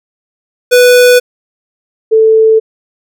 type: tone pair in turn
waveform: square / sine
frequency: 493.9 / 441.7 Hz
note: B4 / A4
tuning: 0 / +7 cents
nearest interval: major second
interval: 193 cents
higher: first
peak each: -3 dBFS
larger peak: neither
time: 0.71-1.2 / 2.11-2.6 s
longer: neither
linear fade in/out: 20 ms
effects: none